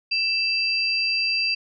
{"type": "tone pair together", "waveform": "sine", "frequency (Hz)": [2655, 4735], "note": ["E7", "D8"], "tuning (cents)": [12, 13], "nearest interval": "minor seventh", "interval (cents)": 1001, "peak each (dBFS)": -23, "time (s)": [0.11, 1.55], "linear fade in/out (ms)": 10, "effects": []}